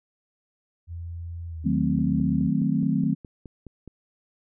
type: tone with pitch glide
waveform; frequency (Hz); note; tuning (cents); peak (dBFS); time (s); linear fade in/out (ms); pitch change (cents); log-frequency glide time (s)
sine; 84.9 to 79.21; F2 to D#2; -48 to +32; -32; 0.87-2.51; 50; -120; 1.48-1.62
type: chord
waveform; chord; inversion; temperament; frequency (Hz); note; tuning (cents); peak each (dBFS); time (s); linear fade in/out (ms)
sine; D# diminished seventh; none; equal; 155.56 / 185 / 220 / 261.6; D#3 / F#3 / A3 / C4; 0 / 0 / 0 / 0; -26; 1.64-3.15; 20
type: click train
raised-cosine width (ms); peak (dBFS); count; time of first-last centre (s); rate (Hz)
3; -28; 10; 1.99-3.877; 4.77
effects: none